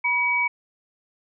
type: tone pair together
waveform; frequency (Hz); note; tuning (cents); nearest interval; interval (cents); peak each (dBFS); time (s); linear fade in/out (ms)
sine; 969 / 2270; B5 / C#7; -33 / +41; octave + minor third; 1474; -26 / -20; 0.04-0.48; 10
effects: none